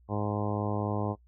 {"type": "harmonic tone", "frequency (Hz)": 103.83, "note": "G#2", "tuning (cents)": 0, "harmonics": [1, 2, 3, 4, 5, 6, 7, 8, 9, 10], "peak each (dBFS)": [-32, -35, -37, -38, -39, -40, -40, -41, -42, -42], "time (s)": [0.08, 1.16], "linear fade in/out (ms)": 50, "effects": ["noise-tail reverb RT60 0.1 s tail -22 dB re dry", "added 60 Hz sine -57 dBFS peak until 1.27 s"]}